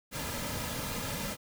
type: noise with comb filter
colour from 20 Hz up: pink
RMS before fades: -36 dBFS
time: 0.11-1.37 s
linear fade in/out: 50 ms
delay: 2.7 ms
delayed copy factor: -0.55
effects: none